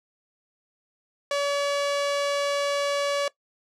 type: tone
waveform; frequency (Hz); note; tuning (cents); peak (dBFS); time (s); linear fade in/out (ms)
sawtooth; 569; C#5; +45; -19; 1.31-3.28; 2
effects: noise-tail reverb RT60 0.1 s tail -19 dB re dry + low-pass 7000 Hz 12 dB/octave